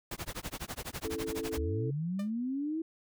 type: noise with tremolo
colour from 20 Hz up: pink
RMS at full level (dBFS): -37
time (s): 0.11-1.59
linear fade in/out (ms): 5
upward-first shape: sine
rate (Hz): 12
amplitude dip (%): 100
type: chord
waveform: sine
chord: A major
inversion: first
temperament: just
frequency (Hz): 275 / 330 / 440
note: C#4 / E4 / A4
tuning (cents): -14 / +2 / 0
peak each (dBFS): -42 / -39 / -36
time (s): 1.04-1.91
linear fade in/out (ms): 10
type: linear sweep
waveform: sine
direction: up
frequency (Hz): 65.41 to 329.6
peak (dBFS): -31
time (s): 1.57-2.82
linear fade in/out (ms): 5
type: tone with exponential decay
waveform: sawtooth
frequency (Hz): 598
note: D5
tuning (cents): +31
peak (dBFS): -36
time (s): 2.19-2.31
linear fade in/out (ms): 5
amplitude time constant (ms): 26
effects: none